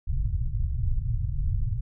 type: low-pass noise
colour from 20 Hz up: pink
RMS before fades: -26 dBFS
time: 0.07-1.81 s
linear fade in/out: 10 ms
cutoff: 130 Hz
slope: 48 dB/octave
effects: none